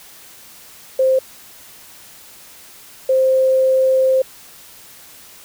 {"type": "tone bursts at uneven times", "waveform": "sine", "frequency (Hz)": 524, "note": "C5", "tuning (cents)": 2, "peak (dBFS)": -11, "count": 2, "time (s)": [[0.99, 1.19], [3.09, 4.22]], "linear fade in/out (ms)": 5, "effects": ["white hiss -42 dBFS RMS until 5.44 s"]}